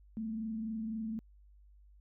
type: tone with frequency modulation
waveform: sine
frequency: 221 Hz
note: A3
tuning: 8 cents sharp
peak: -35 dBFS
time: 0.17-1.19 s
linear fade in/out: 0 ms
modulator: 23.9 Hz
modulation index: 0.33
effects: added 50 Hz sine -57 dBFS peak until 2 s